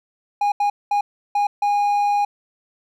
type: tone bursts at uneven times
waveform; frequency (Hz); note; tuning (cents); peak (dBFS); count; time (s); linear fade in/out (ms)
triangle; 819; G#5; -24; -14; 5; 0.41-0.52 / 0.6-0.7 / 0.91-1.01 / 1.35-1.47 / 1.62-2.25; 5
effects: none